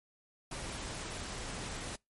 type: noise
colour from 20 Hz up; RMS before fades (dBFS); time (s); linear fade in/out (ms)
pink; -41; 0.51-1.96; 5
effects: noise-tail reverb RT60 0.2 s tail -26 dB re dry + MP3 48 kbps